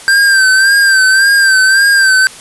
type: tone with vibrato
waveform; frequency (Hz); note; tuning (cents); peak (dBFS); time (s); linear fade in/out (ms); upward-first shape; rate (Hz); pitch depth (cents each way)
square; 1572; G6; +4; -6; 0.08-2.27; 0; sine; 1.8; 54
effects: white hiss -32 dBFS RMS until 2.4 s + resampled to 24000 Hz